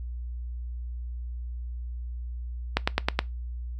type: click train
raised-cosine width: 0.3 ms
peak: -5 dBFS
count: 5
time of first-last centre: 2.77-3.191 s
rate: 9.51 Hz
effects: noise-tail reverb RT60 0.2 s tail -21 dB re dry + added 60 Hz sine -32 dBFS peak until 3.79 s